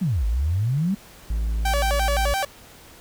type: exponential two-way sweep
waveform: sine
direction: down then up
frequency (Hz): 207.9 to 51 to 207.9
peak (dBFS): -19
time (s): 0.01-0.95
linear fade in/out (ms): 10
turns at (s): 0.26
type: tone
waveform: triangle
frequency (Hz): 55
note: A1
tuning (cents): 0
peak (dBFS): -19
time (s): 1.3-2.34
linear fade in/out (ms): 5
type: tone with vibrato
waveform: sawtooth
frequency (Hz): 667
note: E5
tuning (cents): +20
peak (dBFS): -18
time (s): 1.65-2.45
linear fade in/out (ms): 5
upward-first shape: square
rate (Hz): 5.8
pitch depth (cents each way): 270
effects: pink hiss -47 dBFS RMS until 3 s